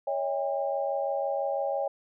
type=tone cluster; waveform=sine; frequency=558 / 644 / 804 Hz; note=C#5 / E5 / G5; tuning=+11 / -41 / +44 cents; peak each=-29 / -33 / -32 dBFS; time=0.07-1.88 s; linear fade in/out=5 ms; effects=none